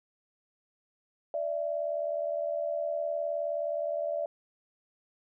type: tone pair together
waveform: sine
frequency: 586.6 / 666 Hz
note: D5 / E5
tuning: -2 / +18 cents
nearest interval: major second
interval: 220 cents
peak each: -31 / -33 dBFS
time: 1.34-4.26 s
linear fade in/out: 2 ms
effects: none